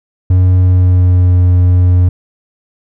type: tone with pitch glide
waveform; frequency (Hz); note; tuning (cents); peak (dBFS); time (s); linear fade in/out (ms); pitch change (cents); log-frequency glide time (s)
triangle; 91.6 to 89.82; F#2 to F2; -17 to +49; -3; 0.3-2.09; 5; -34; 0.56-1.31
effects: none